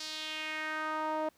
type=tone with band-pass filter sweep; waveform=sawtooth; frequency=311.1 Hz; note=D#4; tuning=in tune; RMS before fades=-36 dBFS; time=0-1.29 s; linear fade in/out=5 ms; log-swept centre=4900 to 700 Hz; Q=2.5; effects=pink hiss -67 dBFS RMS until 1.37 s + high-pass 100 Hz 12 dB/octave